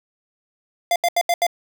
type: tone bursts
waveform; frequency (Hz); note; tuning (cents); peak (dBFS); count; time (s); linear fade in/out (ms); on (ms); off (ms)
square; 693; F5; -14; -16; 5; 0.91-1.467; 2; 49; 78
effects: 7-bit